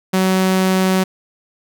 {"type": "tone", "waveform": "sawtooth", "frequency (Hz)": 187.8, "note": "F#3", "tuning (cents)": 26, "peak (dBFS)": -9, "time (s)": [0.13, 1.04], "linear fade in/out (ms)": 10, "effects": []}